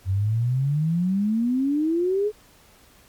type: exponential sweep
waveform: sine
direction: up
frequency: 91.5 to 431.8 Hz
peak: -19 dBFS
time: 0.05-2.32 s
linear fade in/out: 50 ms
effects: pink hiss -54 dBFS RMS until 3.08 s + MP3 96 kbps